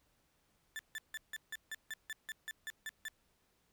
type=tone bursts; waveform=35% pulse; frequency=1760 Hz; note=A6; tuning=in tune; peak=-38 dBFS; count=13; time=0.76-3.083 s; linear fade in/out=0 ms; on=31 ms; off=160 ms; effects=pink hiss -75 dBFS RMS until 3.72 s